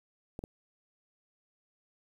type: clicks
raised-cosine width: 2 ms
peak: -26 dBFS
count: 2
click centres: 0.391 / 0.439 s
effects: 9-bit